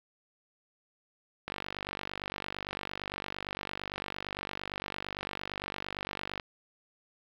click train, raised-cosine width 0.3 ms, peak -19 dBFS, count 241, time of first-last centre 1.48-6.398 s, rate 48.8 Hz, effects low-pass 5000 Hz 12 dB/octave + 8-bit

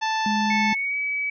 harmonic tone, 880 Hz, A5, in tune, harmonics 1 / 2 / 3 / 4 / 5 / 6 / 7, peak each -23 / -29 / -33 / -35 / -37 / -39 / -40 dBFS, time 0.01-0.75 s, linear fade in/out 20 ms
sine tone, 209.6 Hz, G#3, 16 cents sharp, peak -23 dBFS, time 0.26-0.73 s, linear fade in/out 2 ms
sine tone with pitch glide, 2198 to 2283 Hz, C#7 to D7, -15 to -50 cents, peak -23 dBFS, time 0.5-1.3 s, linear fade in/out 5 ms, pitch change +65 cents, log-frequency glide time 0.73-0.97 s
effects none

